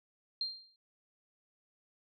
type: tone with exponential decay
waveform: sine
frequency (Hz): 4186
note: C8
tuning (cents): 0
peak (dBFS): -30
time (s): 0.41-0.76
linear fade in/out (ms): 2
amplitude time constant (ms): 74
effects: none